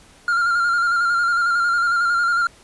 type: tone with vibrato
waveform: triangle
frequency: 1396.9 Hz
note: F6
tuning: in tune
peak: -14 dBFS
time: 0.28-2.47 s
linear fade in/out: 2 ms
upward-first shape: square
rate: 11 Hz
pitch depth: 30 cents each way
effects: pink hiss -49 dBFS RMS until 2.63 s + resampled to 24000 Hz